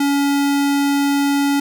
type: tone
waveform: square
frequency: 282.1 Hz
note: C#4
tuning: 30 cents sharp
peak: -15 dBFS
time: 0-1.6 s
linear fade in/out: 5 ms
effects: none